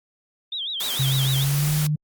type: tone with vibrato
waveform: sine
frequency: 3491 Hz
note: A7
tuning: 14 cents flat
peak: -26 dBFS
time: 0.52-1.44 s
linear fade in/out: 5 ms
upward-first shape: sine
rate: 6.7 Hz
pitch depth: 190 cents each way
type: high-pass noise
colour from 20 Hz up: white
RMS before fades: -29 dBFS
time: 0.8-1.87 s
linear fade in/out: 5 ms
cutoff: 170 Hz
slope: 12 dB/octave
type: tone with pitch glide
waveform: sine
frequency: 133.8 to 151.06 Hz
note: C3 to D3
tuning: +39 to +49 cents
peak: -19 dBFS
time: 0.99-1.96 s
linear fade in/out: 10 ms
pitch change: +210 cents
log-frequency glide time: 1.35-1.72 s
effects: Opus 48 kbps